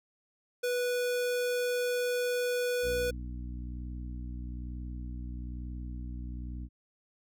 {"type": "tone", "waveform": "square", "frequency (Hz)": 491.4, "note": "B4", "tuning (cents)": -9, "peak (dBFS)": -29, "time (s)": [0.63, 3.11], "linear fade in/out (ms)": 10}
{"type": "harmonic tone", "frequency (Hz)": 61.1, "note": "B1", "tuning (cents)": -18, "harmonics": [1, 2, 3, 4, 5], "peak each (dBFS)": [-37, -46, -49, -48, -51], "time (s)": [2.82, 6.69], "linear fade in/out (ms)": 50}
{"effects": []}